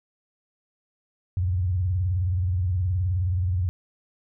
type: tone with vibrato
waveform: sine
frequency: 90.5 Hz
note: F#2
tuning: 38 cents flat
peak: -21 dBFS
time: 1.37-3.69 s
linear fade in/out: 0 ms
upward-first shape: triangle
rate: 19 Hz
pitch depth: 190 cents each way
effects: none